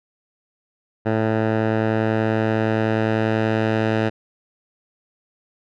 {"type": "tone with low-pass filter sweep", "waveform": "10% pulse", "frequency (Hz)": 110.4, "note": "A2", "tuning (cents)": 6, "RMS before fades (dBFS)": -20, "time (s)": [1.05, 4.1], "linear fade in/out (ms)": 20, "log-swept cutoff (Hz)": [1500, 2600], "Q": 0.84, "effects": []}